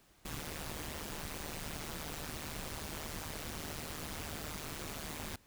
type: noise with amplitude modulation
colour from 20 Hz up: pink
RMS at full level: -39 dBFS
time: 0.25-5.36 s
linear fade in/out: 5 ms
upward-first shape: sine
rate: 153 Hz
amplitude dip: 85%
effects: pink hiss -66 dBFS RMS until 5.46 s